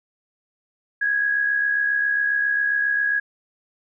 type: tone with amplitude modulation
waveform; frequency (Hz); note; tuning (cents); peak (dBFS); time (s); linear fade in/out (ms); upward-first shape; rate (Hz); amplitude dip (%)
sine; 1658; G#6; -3; -16; 1.01-3.2; 10; sine; 67.4; 50
effects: none